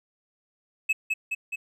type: tone with echo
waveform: triangle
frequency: 2587 Hz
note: E7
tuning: 33 cents flat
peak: -18 dBFS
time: 0.89-0.93 s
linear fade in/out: 10 ms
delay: 210 ms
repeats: 3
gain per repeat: -3 dB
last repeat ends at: 1.56 s
effects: none